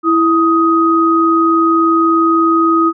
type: tone pair together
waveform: sine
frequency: 329.6 / 1253.1 Hz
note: E4 / D#6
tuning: 0 / +12 cents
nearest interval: octave + major seventh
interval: 2312 cents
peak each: -11 dBFS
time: 0.03-2.93 s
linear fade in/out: 50 ms
effects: none

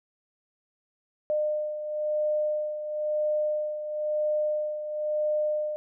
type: beating tone pair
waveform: sine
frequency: 605 / 605.99 Hz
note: D#5 / D#5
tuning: -49 / -46 cents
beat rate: 0.99 Hz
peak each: -26 / -33 dBFS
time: 1.3-5.76 s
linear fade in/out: 0 ms
effects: none

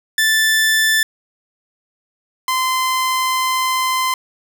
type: tone pair in turn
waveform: sawtooth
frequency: 1760 / 1033.6 Hz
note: A6 / C6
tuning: 0 / -21 cents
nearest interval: major sixth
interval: 921 cents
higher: first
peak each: -9 / -12 dBFS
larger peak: first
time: 0.18-1.03 / 2.48-4.14 s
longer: second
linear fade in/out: 2 ms
effects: none

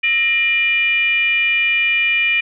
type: tone with frequency modulation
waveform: sine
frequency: 2400 Hz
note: D7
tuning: 37 cents sharp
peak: -13 dBFS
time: 0.03-2.41 s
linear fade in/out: 10 ms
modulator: 545 Hz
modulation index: 0.61
effects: none

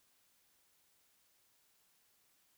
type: silence
effects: white hiss -73 dBFS RMS until 2.57 s

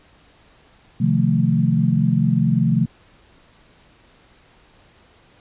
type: chord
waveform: sine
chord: F dominant seventh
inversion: second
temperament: equal with one note detuned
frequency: 130.81 / 155.56 / 175.83 / 220 Hz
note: C3 / Eb3 / F3 / A3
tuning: 0 / 0 / +12 / 0 cents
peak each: -20 dBFS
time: 1-2.86 s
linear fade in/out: 10 ms
effects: pink hiss -53 dBFS RMS until 5.4 s + resampled to 8000 Hz

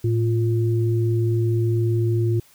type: tone pair together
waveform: sine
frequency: 111.91 / 349.2 Hz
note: A2 / F4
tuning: +30 / 0 cents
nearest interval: octave + minor sixth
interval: 1970 cents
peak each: -18 / -24 dBFS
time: 0.04-2.4 s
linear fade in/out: 5 ms
effects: white hiss -54 dBFS RMS until 2.54 s

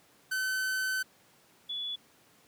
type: tone pair in turn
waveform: 45% pulse / sine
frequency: 1525 / 3424 Hz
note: G6 / A7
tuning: -48 / -48 cents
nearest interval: octave + major second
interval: 1400 cents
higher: second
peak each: -29 / -33 dBFS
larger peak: first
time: 0.31-1.03 / 1.69-1.96 s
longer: first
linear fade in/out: 10 ms
effects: pink hiss -62 dBFS RMS until 2.47 s + high-pass 150 Hz 12 dB/octave

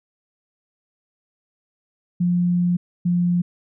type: tone pair in turn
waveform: sine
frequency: 176.3 / 175.64 Hz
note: F3 / F3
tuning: +17 / +10 cents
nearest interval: unison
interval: 7 cents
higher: first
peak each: -16 dBFS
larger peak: neither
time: 2.2-2.77 / 3.05-3.42 s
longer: first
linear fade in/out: 10 ms
effects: none

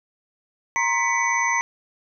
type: tone cluster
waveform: sine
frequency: 940 / 1058 / 1981 / 2247 / 6090 Hz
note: A#5 / C6 / B6 / C#7 / F#8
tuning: +14 / +19 / +5 / +23 / +49 cents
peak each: -24 / -27 / -23 / -27 / -30 dBFS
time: 0.76-1.61 s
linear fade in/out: 0 ms
effects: none

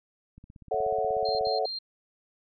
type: click train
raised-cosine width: 5 ms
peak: -36 dBFS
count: 19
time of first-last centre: 0.38-1.471 s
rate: 16.5 Hz
type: chord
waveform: sine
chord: F# minor seventh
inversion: first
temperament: equal with one note detuned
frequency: 440 / 554.4 / 659.3 / 737.9 Hz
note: A4 / C#5 / E5 / F#5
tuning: 0 / 0 / 0 / -5 cents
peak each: -30 / -31 / -32 / -29 dBFS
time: 0.71-1.66 s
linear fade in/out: 5 ms
type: tone bursts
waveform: sine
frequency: 4186 Hz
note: C8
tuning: in tune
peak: -32 dBFS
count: 3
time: 1.25-1.788 s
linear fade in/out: 5 ms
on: 140 ms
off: 59 ms
effects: none

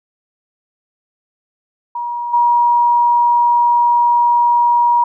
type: tone with level steps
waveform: sine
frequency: 955 Hz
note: A#5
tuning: 42 cents sharp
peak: -19 / -9 dBFS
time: 1.95-5.04 s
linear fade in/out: 5 ms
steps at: 2.33 s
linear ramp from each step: 10 ms
effects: none

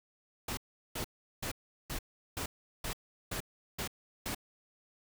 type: noise bursts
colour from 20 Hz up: pink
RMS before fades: -37 dBFS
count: 9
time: 0.48-4.348 s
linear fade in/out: 5 ms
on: 92 ms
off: 380 ms
effects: none

